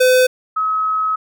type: tone pair in turn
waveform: square / sine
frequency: 508 / 1280.1 Hz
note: B4 / D#6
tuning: +49 / +49 cents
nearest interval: octave + major third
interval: 1600 cents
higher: second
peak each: -10 / -15 dBFS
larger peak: first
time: 0-0.27 / 0.56-1.16 s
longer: second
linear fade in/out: 10 ms
effects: none